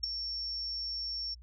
sine tone with ADSR envelope, 5460 Hz, F8, 40 cents flat, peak -25 dBFS, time 0.03-1.35 s, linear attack 9 ms, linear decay 8 ms, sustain -9 dB, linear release 18 ms, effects added 60 Hz sine -49 dBFS peak until 1.42 s

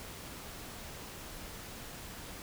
silence, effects pink hiss -46 dBFS RMS until 2.42 s

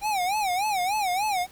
square tone with vibrato, 784 Hz, G5, in tune, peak -24 dBFS, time 0.01-1.47 s, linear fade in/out 50 ms, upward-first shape sine, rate 3.4 Hz, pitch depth 170 cents each way, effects pink hiss -51 dBFS RMS until 1.51 s

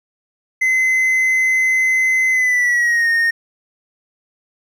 triangle tone with pitch glide, 2048 to 1845.8 Hz, C7 to A#6, -38 to -18 cents, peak -11 dBFS, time 0.61-3.31 s, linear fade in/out 10 ms, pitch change -180 cents, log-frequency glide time 2.31-3.09 s, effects none

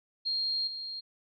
sine tone with level steps, 4224 Hz, C8, 16 cents sharp, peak -28 / -36 dBFS, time 0.25-1.01 s, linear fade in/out 20 ms, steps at 0.67 s, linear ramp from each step 5 ms, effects none

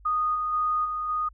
sine tone with level steps, 1237 Hz, D#6, 10 cents flat, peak -22 / -25 / -22 / -27 / -24 dBFS, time 0.05-1.29 s, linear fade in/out 10 ms, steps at 0.34 / 0.52 / 0.84 / 1.08 s, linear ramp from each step 20 ms, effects added 50 Hz sine -49 dBFS peak until 1.33 s

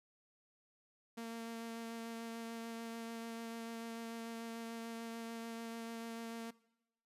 sawtooth tone with vibrato, 229.3 Hz, A#3, 28 cents flat, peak -39 dBFS, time 1.17-6.51 s, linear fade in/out 10 ms, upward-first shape sine, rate 6.8 Hz, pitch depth 11 cents each way, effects noise-tail reverb RT60 0.9 s tail -21 dB re dry + resampled to 32000 Hz

